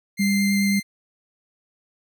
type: tone with vibrato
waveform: sawtooth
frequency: 2093 Hz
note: C7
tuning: in tune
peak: -21 dBFS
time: 0.17-0.83 s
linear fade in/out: 50 ms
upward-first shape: triangle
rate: 9.1 Hz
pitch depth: 11 cents each way
type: tone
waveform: sine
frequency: 198.6 Hz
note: G3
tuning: 23 cents sharp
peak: -18 dBFS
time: 0.19-0.8 s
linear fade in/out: 10 ms
effects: none